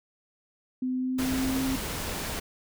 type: tone with pitch glide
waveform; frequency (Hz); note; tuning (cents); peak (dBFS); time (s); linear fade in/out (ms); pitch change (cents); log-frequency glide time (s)
sine; 255.4 to 264.4; C4 to C4; -42 to +18; -26; 0.82-1.76; 5; +60; 0.97-1.6
type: noise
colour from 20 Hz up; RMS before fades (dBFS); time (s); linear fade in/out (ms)
pink; -33; 1.18-2.4; 10
effects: none